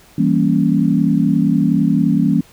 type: chord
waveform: sine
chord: E diminished seventh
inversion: none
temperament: equal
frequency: 164.81 / 196 / 233.1 / 277.2 Hz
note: E3 / G3 / Bb3 / Db4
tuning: 0 / 0 / 0 / 0 cents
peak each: -17 dBFS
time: 0.18-2.41 s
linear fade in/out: 5 ms
effects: pink hiss -47 dBFS RMS until 2.52 s